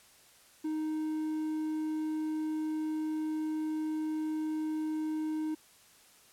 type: tone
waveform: triangle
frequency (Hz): 311.1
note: D#4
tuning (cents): 0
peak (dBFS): -29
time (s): 0.64-5.55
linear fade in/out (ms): 10
effects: white hiss -60 dBFS RMS until 6.32 s + low-pass 12000 Hz 12 dB/octave